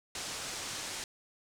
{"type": "low-pass noise", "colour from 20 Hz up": "white", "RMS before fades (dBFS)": -40, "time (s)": [0.15, 1.04], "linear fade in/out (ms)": 2, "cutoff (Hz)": 8200, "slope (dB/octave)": 24, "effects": []}